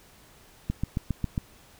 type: click train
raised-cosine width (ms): 5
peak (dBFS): -14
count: 6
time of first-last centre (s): 0.7-1.378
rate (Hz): 7.37
effects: pink hiss -55 dBFS RMS until 1.79 s